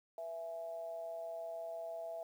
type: tone with amplitude modulation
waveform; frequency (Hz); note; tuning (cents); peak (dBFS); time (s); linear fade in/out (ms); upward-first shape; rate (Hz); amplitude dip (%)
sine; 662; E5; +7; -38; 0.18-2.23; 2; sine; 174; 60
effects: 11-bit